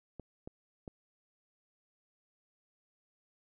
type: clicks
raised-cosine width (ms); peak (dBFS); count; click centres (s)
2; -30; 3; 0.197 / 0.475 / 0.878
effects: none